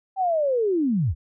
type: linear sweep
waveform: sine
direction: down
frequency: 784 to 58.1 Hz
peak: -19 dBFS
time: 0.16-1.15 s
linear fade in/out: 50 ms
effects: none

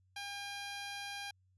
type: tone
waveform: 10% pulse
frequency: 805 Hz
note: G5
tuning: 46 cents sharp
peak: -33 dBFS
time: 0.16-1.31 s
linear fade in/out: 5 ms
effects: added 93 Hz sine -68 dBFS peak until 1.57 s + resampled to 24000 Hz

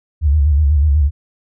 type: tone with vibrato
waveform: sine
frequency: 73.5 Hz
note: D2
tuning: 2 cents sharp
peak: -9 dBFS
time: 0.21-1.11 s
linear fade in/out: 50 ms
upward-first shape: square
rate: 8.1 Hz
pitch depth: 87 cents each way
effects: none

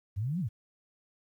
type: exponential two-way sweep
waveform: sine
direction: up then down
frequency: 91 to 196 to 91 Hz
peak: -29 dBFS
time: 0.16-0.49 s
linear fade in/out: 20 ms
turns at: 0.4 s
effects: 11-bit

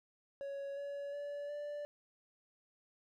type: tone with pitch steps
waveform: triangle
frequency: 557 / 566.4 / 576 / 585.7 Hz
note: C#5 / C#5 / D5 / D5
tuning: +8 / +37 / -34 / -5 cents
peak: -38 dBFS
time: 0.41-1.85 s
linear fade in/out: 0 ms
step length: 360 ms
effects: none

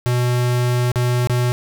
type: tone with dropouts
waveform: square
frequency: 123 Hz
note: B2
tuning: 7 cents flat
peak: -16 dBFS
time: 0.06-1.52 s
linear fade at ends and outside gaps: 0 ms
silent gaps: 0.917-0.958 / 1.272-1.297 s
effects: none

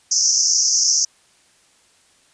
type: band-pass noise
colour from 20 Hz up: white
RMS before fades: -17 dBFS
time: 0.11-1.05 s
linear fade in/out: 5 ms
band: 5200 to 6500 Hz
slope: 96 dB/octave
effects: white hiss -56 dBFS RMS until 2.33 s + resampled to 22050 Hz

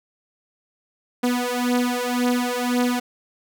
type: beating tone pair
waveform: sawtooth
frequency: 245.1 / 247 Hz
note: B3 / B3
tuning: -13 / 0 cents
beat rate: 1.9 Hz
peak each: -19 dBFS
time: 1.23-3 s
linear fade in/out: 10 ms
effects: none

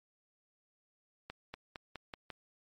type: accelerating click train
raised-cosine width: 0.3 ms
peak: -26 dBFS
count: 6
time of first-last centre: 1.3-2.303 s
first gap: 240 ms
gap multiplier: 0.91
effects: MP3 64 kbps

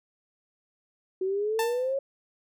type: exponential sweep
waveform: sine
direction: up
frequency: 370 to 554.4 Hz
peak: -25 dBFS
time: 1.21-1.99 s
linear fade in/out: 5 ms
type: tone with exponential decay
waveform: sawtooth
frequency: 889 Hz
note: A5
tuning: 18 cents sharp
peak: -21 dBFS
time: 1.59-1.94 s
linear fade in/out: 2 ms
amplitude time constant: 76 ms
effects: none

